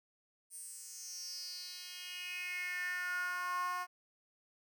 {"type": "tone with high-pass filter sweep", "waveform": "10% pulse", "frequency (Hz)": 360, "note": "F#4", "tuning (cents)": -47, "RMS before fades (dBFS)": -41, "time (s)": [0.5, 3.87], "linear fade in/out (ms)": 50, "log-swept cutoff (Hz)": [9200, 890], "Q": 5.6, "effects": []}